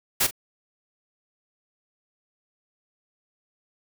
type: noise with echo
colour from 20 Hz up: white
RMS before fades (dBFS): -21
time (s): 0.2-0.27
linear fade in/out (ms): 10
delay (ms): 41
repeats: 1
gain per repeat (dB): -14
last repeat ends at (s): 0.311
effects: none